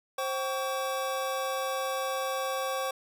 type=tone cluster; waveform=square; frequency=529 / 772 / 1130 Hz; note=C5 / G5 / C#6; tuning=+19 / -27 / +33 cents; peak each=-33 / -37 / -35 dBFS; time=0.18-2.91 s; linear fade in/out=5 ms; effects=none